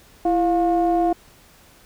triangle ring-modulated tone, 185 Hz, F#3, in tune, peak -11 dBFS, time 0.25-1.13 s, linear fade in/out 5 ms, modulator 521 Hz, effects pink hiss -51 dBFS RMS until 1.85 s

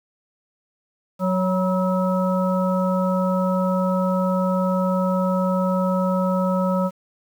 harmonic tone with a mistuned harmonic, 185 Hz, F#3, in tune, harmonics 1 / 3 / 5 / 7, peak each -20 / -23 / -29 / -28 dBFS, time 1.19-6.91 s, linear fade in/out 50 ms, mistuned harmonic 5, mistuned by +57 cents, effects 8-bit

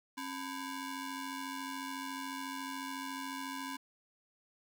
sawtooth ring-modulated tone, 636 Hz, D#5, 38 cents sharp, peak -32 dBFS, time 0.17-3.77 s, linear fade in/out 10 ms, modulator 365 Hz, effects none

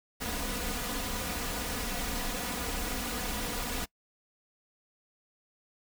pink noise with comb filter, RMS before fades -34 dBFS, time 0.2-3.86 s, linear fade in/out 20 ms, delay 4.1 ms, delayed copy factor +0.7, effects noise-tail reverb RT60 0.1 s tail -24 dB re dry

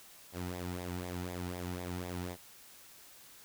sawtooth tone with flanger, 89.3 Hz, F2, 39 cents sharp, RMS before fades -40 dBFS, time 0.32-2.37 s, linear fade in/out 50 ms, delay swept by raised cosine 0.68 to 1.88 ms, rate 4 Hz, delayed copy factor -0.65, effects white hiss -56 dBFS RMS until 3.44 s

